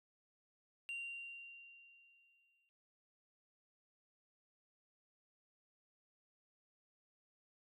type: tone with exponential decay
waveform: sine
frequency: 2768 Hz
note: F7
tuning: 16 cents flat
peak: -38 dBFS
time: 0.89-2.69 s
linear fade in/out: 0 ms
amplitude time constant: 390 ms
effects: tanh soft clip ceiling -40 dBFS